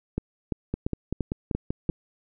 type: two click trains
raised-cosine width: 3 ms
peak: -13 / -14 dBFS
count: 6 / 7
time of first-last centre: 0.18-1.892 / 0.74-1.898 s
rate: 2.92 / 5.18 Hz
effects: none